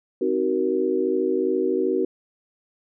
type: chord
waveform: sine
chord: C half-diminished seventh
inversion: none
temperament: just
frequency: 261.6 / 314 / 376.7 / 470.9 Hz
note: C4 / Eb4 / Gb4 / Bb4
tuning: 0 / +16 / +31 / +18 cents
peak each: -28 / -27 / -22 / -26 dBFS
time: 0.21-2.05 s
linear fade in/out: 5 ms
effects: none